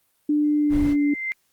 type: tone with pitch glide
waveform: sine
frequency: 297.2 to 289.6 Hz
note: D4 to D4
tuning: +21 to -24 cents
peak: -17 dBFS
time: 0.29-1.14 s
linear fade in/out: 5 ms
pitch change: -45 cents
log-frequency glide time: 0.59-0.89 s
type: tone with exponential growth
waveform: sine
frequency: 2082 Hz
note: C7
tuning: 9 cents flat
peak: -22 dBFS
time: 0.44-1.32 s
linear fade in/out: 0 ms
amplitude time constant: 190 ms
type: noise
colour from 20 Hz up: brown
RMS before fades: -28 dBFS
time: 0.69-0.96 s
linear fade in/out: 50 ms
effects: white hiss -67 dBFS RMS until 1.52 s + Opus 32 kbps